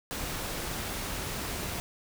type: noise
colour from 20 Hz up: pink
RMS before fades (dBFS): -35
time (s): 0.11-1.8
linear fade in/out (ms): 0
effects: none